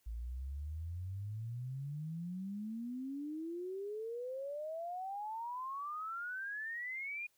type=exponential sweep; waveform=sine; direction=up; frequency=54.5 to 2461 Hz; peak=-39 dBFS; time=0.06-7.27 s; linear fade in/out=10 ms; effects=white hiss -75 dBFS RMS until 7.37 s